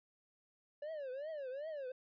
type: tone with vibrato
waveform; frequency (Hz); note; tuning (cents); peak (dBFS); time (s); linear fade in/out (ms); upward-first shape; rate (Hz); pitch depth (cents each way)
triangle; 570; C#5; +48; -39; 0.82-1.92; 5; triangle; 2.6; 240
effects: resampled to 11025 Hz